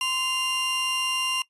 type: tone pair together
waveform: 40% pulse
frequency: 1038.4 / 2794 Hz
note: C6 / F7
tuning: -13 / 0 cents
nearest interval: octave + perfect fourth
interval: 1713 cents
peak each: -30 / -23 dBFS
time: 0.01-1.42 s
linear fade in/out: 2 ms
effects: noise-tail reverb RT60 0.1 s tail -20 dB re dry + resampled to 24000 Hz